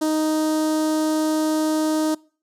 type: tone with notch filter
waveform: sawtooth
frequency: 311.1 Hz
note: D#4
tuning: in tune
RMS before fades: -21 dBFS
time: 0.01-2.15 s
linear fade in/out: 10 ms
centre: 2300 Hz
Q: 0.58
effects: noise-tail reverb RT60 0.4 s tail -24 dB re dry + low-pass 12000 Hz 12 dB/octave